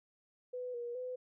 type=tone with pitch steps; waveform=sine; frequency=498.5 / 477.4 / 504 Hz; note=B4 / A#4 / B4; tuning=+16 / +41 / +35 cents; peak=-38 dBFS; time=0.53-1.16 s; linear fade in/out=10 ms; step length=210 ms; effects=none